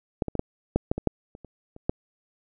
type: clicks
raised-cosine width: 2 ms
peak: -10 / -17 / -15 / -10 / -7 / -9 / -16 / -7 / -29 / -29 / -30 / -9 dBFS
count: 12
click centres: 0.222 / 0.283 / 0.353 / 0.394 / 0.76 / 0.915 / 0.98 / 1.073 / 1.351 / 1.447 / 1.764 / 1.895 s
effects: none